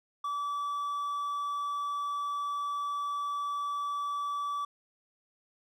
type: tone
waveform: triangle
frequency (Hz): 1153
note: D6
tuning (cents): -32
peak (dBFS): -29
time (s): 0.24-4.65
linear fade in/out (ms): 5
effects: none